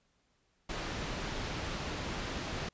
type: low-pass noise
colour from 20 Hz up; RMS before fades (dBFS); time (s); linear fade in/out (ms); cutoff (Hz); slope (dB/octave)
pink; -38; 0.69-2.69; 5; 5200; 12
effects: pink hiss -74 dBFS RMS until 2.73 s + resampled to 16000 Hz